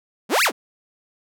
sawtooth exponential two-way sweep, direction up then down, 174.61 to 2750 to 174.61 Hz, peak -12 dBFS, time 0.29-0.52 s, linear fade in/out 50 ms, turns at 0.44 s, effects none

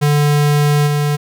square tone with level steps, 146.83 Hz, D3, in tune, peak -11 / -14 dBFS, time 0.01-1.17 s, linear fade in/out 20 ms, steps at 0.86 s, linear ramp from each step 20 ms, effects none

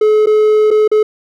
triangle tone with dropouts, 428.1 Hz, A4, 47 cents flat, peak -5 dBFS, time 0.01-1.03 s, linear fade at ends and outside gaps 5 ms, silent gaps 0.26-0.269 / 0.706-0.711 / 0.878-0.915 s, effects none

